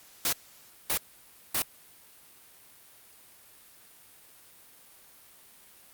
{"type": "noise bursts", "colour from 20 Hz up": "white", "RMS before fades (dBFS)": -27, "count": 3, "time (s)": [0.25, 1.621], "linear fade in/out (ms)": 2, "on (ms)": 77, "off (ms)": 570, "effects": ["white hiss -55 dBFS RMS until 5.93 s", "Opus 48 kbps"]}